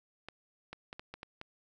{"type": "clicks", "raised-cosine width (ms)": 0.3, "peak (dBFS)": -27, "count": 7, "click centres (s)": [0.286, 0.73, 0.929, 0.995, 1.14, 1.231, 1.414], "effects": []}